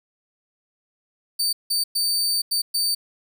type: tone bursts at uneven times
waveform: sawtooth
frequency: 4593 Hz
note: D8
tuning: 39 cents flat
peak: -17 dBFS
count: 5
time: 1.39-1.53 / 1.7-1.84 / 1.95-2.42 / 2.51-2.62 / 2.74-2.95 s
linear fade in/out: 10 ms
effects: none